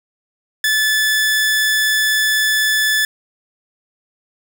sawtooth tone, 1736 Hz, A6, 24 cents flat, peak -10 dBFS, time 0.64-3.05 s, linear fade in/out 2 ms, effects 7-bit

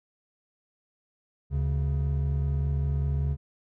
triangle tone pair together, 73.49 / 138.59 Hz, D2 / C#3, +2 / 0 cents, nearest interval major seventh, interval 1098 cents, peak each -24 / -26 dBFS, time 1.5-3.37 s, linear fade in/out 50 ms, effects none

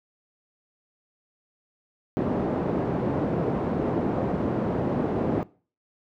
pink band-pass noise, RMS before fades -26 dBFS, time 2.17-5.43 s, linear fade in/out 0 ms, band 160 to 560 Hz, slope 12 dB/octave, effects noise-tail reverb RT60 0.4 s tail -21 dB re dry

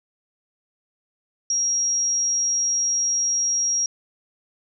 sine tone, 5640 Hz, F8, 16 cents sharp, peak -19 dBFS, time 1.5-3.86 s, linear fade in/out 2 ms, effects none

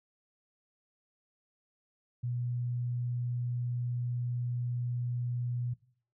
sine tone, 121.9 Hz, B2, 22 cents flat, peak -31 dBFS, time 2.23-5.74 s, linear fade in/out 10 ms, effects noise-tail reverb RT60 0.5 s tail -19 dB re dry

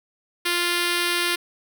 5% pulse tone with notch filter, 349.2 Hz, F4, in tune, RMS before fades -23 dBFS, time 0.45-1.36 s, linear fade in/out 10 ms, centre 760 Hz, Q 1.3, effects none

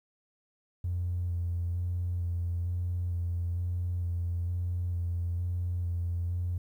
triangle tone with vibrato, 87.31 Hz, F2, in tune, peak -25 dBFS, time 0.84-6.58 s, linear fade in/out 5 ms, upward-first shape square, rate 1.1 Hz, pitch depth 18 cents each way, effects tanh soft clip ceiling -26 dBFS + 11-bit

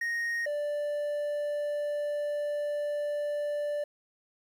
triangle tone pair in turn, 1864.7 / 587.3 Hz, A#6 / D5, 0 / 0 cents, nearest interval octave + minor sixth, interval 2000 cents, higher first, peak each -27 dBFS, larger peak neither, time 0.01-0.46 / 0.46-3.84 s, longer second, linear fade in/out 5 ms, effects 10-bit

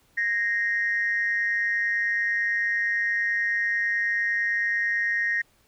sine tone with amplitude modulation, 1864.7 Hz, A#6, in tune, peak -18 dBFS, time 0.17-5.42 s, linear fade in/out 10 ms, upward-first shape sine, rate 209 Hz, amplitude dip 75%, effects tanh soft clip ceiling -15 dBFS + pink hiss -63 dBFS RMS until 5.67 s

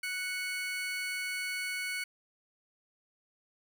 35% pulse tone pair together, 1478.6 / 2217 Hz, F#6 / C#7, -2 / 0 cents, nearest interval perfect fifth, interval 702 cents, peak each -38 / -33 dBFS, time 0.03-2.04 s, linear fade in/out 5 ms, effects none

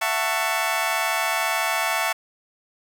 20% pulse chord, F# minor seventh, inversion third, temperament just, 666 / 740 / 888 / 1110 Hz, E5 / F#5 / A5 / C#6, +18 / 0 / +16 / +2 cents, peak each -22 / -24 / -22 / -23 dBFS, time 0.01-2.13 s, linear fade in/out 10 ms, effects none

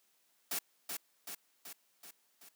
white noise with echo, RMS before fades -36 dBFS, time 0.51-0.59 s, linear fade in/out 5 ms, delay 380 ms, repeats 5, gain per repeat -4 dB, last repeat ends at 2.49 s, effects white hiss -73 dBFS RMS until 2.55 s + high-pass 200 Hz 12 dB/octave

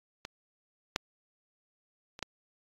clicks, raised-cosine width 0.2 ms, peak -21 / -10 / -27 / -16 dBFS, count 4, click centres 0.251 / 0.961 / 2.191 / 2.227 s, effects AAC 32 kbps

